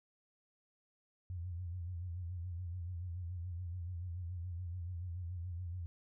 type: tone with vibrato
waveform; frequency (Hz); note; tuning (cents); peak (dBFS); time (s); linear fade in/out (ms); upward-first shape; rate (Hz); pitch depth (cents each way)
sine; 88; F2; +14; -39; 1.3-5.86; 0; sine; 7; 84
effects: none